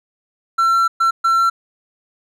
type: tone bursts at uneven times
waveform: triangle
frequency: 1351 Hz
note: E6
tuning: 42 cents sharp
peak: -10 dBFS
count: 3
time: 0.58-0.88 / 1-1.11 / 1.24-1.5 s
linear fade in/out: 10 ms
effects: none